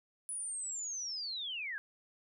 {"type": "linear sweep", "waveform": "sine", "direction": "down", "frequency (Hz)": [10000, 1569], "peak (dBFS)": -37, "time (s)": [0.29, 1.78], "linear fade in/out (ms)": 0, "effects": []}